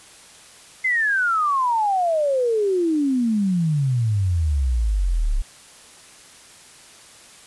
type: exponential sweep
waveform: sine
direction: down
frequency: 2093 to 32.7 Hz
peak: -17 dBFS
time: 0.84-5.42 s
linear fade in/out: 10 ms
effects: white hiss -46 dBFS RMS until 7.46 s + resampled to 24000 Hz